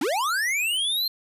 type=linear sweep; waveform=square; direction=up; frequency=240.1 to 4215 Hz; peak=-23 dBFS; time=0.01-1.08 s; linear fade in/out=5 ms; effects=resampled to 32000 Hz